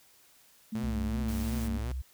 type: tone with pitch glide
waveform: sine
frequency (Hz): 219.1 to 225.5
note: A3 to A3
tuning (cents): -7 to +43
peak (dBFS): -32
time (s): 0.72-1.78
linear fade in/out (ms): 10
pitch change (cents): +50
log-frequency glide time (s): 1.13-1.49
type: tone with vibrato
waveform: sawtooth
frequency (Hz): 110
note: A2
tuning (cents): 0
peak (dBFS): -33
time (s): 0.75-1.92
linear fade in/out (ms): 0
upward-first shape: triangle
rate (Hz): 2.8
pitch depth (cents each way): 280
type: tone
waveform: sine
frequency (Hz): 65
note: C2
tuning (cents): -11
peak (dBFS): -32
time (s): 0.83-2.02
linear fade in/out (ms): 10
type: noise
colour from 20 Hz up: white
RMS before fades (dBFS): -46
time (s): 1.28-1.68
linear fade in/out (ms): 5
effects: white hiss -61 dBFS RMS until 2.13 s